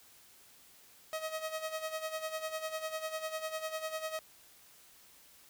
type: tone with tremolo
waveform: sawtooth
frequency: 633 Hz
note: D#5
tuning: 30 cents sharp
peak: -30 dBFS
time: 1.13-4.19 s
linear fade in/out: 0 ms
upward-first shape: sine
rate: 10 Hz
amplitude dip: 70%
effects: white hiss -60 dBFS RMS until 5.49 s